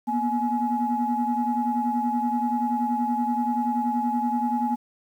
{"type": "tone cluster", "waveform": "sine", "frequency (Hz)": [236.8, 247.3, 843], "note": ["A#3", "B3", "G#5"], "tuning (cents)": [27, 3, 26], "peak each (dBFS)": [-26, -28, -24], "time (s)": [0.07, 4.76], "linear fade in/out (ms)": 20, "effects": ["tanh soft clip ceiling -14 dBFS", "9-bit"]}